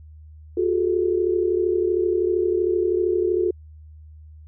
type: tone cluster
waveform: sine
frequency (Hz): 358.6 / 391.4 / 434.3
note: F4 / G4 / A4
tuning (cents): +46 / -3 / -23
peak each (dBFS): -20 / -26 / -24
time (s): 0.57-3.51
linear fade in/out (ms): 5
effects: added 77 Hz sine -41 dBFS peak until 4.47 s